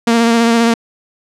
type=tone with vibrato; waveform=sawtooth; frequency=231.7 Hz; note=A#3; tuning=10 cents flat; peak=-5 dBFS; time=0.07-0.74 s; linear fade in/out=5 ms; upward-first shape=sine; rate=15 Hz; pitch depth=23 cents each way; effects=low-pass 8000 Hz 12 dB/octave